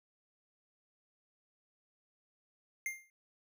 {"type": "tone with exponential decay", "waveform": "square", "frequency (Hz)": 2109, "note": "C7", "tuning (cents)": 13, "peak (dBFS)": -33, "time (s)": [2.86, 3.1], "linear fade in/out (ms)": 1, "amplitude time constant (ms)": 52, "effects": []}